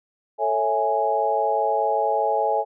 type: chord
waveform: sine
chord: A major seventh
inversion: none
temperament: equal with one note detuned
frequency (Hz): 442.5 / 554.4 / 659.3 / 830.6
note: A4 / C#5 / E5 / G#5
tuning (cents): +10 / 0 / 0 / 0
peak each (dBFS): -26 / -26 / -25 / -22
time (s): 0.38-2.65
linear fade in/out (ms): 50
effects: none